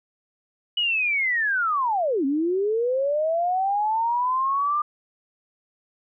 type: linear two-way sweep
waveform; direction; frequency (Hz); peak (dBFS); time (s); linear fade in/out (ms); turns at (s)
sine; down then up; 2960 to 263.1 to 1206; -20; 0.77-4.82; 5; 2.25
effects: none